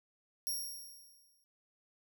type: tone with exponential decay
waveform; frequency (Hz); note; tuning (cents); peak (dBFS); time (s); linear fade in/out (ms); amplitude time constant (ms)
10% pulse; 5588; F8; 0; -27; 0.47-1.44; 0; 210
effects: none